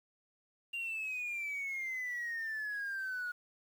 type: exponential sweep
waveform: sine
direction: down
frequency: 2794 to 1440 Hz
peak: -34 dBFS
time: 0.73-3.32 s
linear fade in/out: 10 ms
effects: tanh soft clip ceiling -34 dBFS + 10-bit